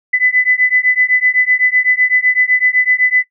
sine beating tone pair, 2000 / 2007.9 Hz, B6 / B6, +21 / +28 cents, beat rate 7.9 Hz, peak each -13 dBFS, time 0.13-3.24 s, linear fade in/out 10 ms, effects noise-tail reverb RT60 0.1 s tail -21 dB re dry

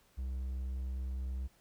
triangle tone, 64.6 Hz, C2, 21 cents flat, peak -33 dBFS, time 0.17-1.48 s, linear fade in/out 20 ms, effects pink hiss -68 dBFS RMS until 1.6 s

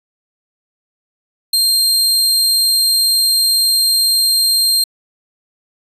sawtooth tone, 4186 Hz, C8, in tune, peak -8 dBFS, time 1.53-4.84 s, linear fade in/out 5 ms, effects resampled to 32000 Hz

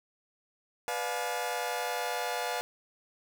sawtooth chord, B diminished seventh, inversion none, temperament just, 493.9 / 592.7 / 711.2 / 853.4 Hz, B4 / D5 / F5 / Ab5, 0 / +16 / +31 / +47 cents, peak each -33 / -36 / -31 / -33 dBFS, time 0.88-2.61 s, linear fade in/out 0 ms, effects none

